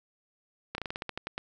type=slowing click train; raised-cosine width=0.3 ms; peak=-18 dBFS; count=11; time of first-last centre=0.75-1.379 s; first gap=31 ms; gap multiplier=1.15; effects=none